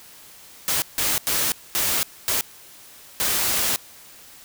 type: noise bursts at uneven times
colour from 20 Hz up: white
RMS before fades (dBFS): -22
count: 6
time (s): 0.68-0.82 / 0.98-1.18 / 1.27-1.52 / 1.75-2.03 / 2.28-2.41 / 3.2-3.76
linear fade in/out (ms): 0
effects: white hiss -46 dBFS RMS until 4.44 s